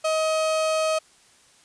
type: tone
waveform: 35% pulse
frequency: 632 Hz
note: D#5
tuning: 27 cents sharp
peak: -19 dBFS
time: 0.04-0.99 s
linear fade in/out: 10 ms
effects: white hiss -56 dBFS RMS until 1.64 s + resampled to 22050 Hz